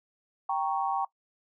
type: chord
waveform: sine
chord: G diminished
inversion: none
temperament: equal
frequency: 784 / 932.3 / 1108.7 Hz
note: G5 / Bb5 / Db6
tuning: 0 / 0 / 0 cents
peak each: -29 / -32 / -32 dBFS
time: 0.49-1.05 s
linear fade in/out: 5 ms
effects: noise-tail reverb RT60 0.1 s tail -20 dB re dry